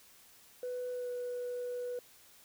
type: tone with pitch glide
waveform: sine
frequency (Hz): 497 to 491.3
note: B4 to B4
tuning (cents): +11 to -9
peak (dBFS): -34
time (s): 0.63-1.99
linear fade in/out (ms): 2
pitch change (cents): -20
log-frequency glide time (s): 0.92-1.1
effects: tanh soft clip ceiling -33 dBFS + white hiss -60 dBFS RMS until 2.44 s